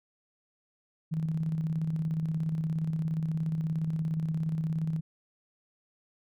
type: tone with tremolo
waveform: sine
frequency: 159.7 Hz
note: D#3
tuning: 45 cents sharp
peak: -26 dBFS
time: 1.11-5.01 s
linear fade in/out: 20 ms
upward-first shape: square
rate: 17 Hz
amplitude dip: 40%
effects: none